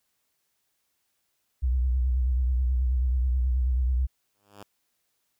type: tone with vibrato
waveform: sine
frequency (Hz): 63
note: B1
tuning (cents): +35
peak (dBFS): -21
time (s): 1.62-4.07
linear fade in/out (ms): 20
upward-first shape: triangle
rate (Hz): 9.3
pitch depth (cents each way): 92
type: tone with exponential growth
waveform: 5% pulse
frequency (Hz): 101.5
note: G#2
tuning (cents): -39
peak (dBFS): -30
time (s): 4.34-4.63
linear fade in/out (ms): 5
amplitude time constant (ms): 61
effects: white hiss -75 dBFS RMS until 5.39 s

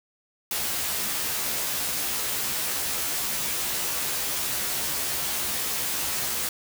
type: noise with comb filter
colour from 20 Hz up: white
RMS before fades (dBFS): -28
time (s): 0.51-6.49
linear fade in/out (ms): 2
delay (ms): 14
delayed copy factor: +1
effects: none

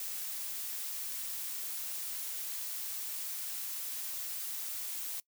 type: noise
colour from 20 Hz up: blue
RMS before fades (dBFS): -39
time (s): 0-5.2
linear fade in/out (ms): 2
effects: noise-tail reverb RT60 0.1 s tail -22 dB re dry

